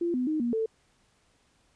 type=tone with pitch steps; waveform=sine; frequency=343 / 251.4 / 310.2 / 238.1 / 444.7 Hz; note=F4 / B3 / D#4 / A#3 / A4; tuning=-31 / +31 / -5 / +37 / +18 cents; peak=-25 dBFS; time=0.01-0.66 s; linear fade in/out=5 ms; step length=130 ms; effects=pink hiss -67 dBFS RMS until 1.75 s + resampled to 22050 Hz